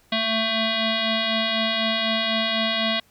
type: tone with frequency modulation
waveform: sine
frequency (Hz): 2000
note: B6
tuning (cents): +21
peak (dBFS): -20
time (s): 0.12-3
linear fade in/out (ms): 5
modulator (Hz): 444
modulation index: 4.4
effects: pink hiss -59 dBFS RMS until 3.1 s